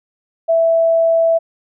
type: tone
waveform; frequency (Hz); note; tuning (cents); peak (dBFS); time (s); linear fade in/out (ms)
sine; 660; E5; +2; -10; 0.48-1.39; 20
effects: none